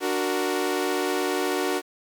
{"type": "chord", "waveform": "sawtooth", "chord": "D augmented", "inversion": "none", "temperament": "equal", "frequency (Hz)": [293.7, 370, 466.2], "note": ["D4", "F#4", "A#4"], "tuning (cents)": [0, 0, 0], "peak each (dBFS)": [-25, -22, -26], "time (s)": [0, 1.82], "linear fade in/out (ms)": 50, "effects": ["8-bit"]}